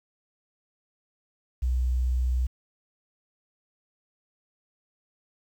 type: tone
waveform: sine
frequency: 62.4 Hz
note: B1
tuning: 19 cents sharp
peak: -22 dBFS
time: 1.62-2.47 s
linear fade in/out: 10 ms
effects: 9-bit